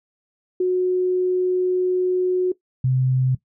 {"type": "tone pair in turn", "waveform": "sine", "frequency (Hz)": [365.8, 129.33], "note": ["F#4", "C3"], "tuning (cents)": [-20, -20], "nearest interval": "octave + tritone", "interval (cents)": 1800, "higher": "first", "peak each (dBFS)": -16, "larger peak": "neither", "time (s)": [[0.6, 2.52], [2.84, 3.35]], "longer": "first", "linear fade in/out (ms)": 5, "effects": ["noise-tail reverb RT60 0.1 s tail -17 dB re dry"]}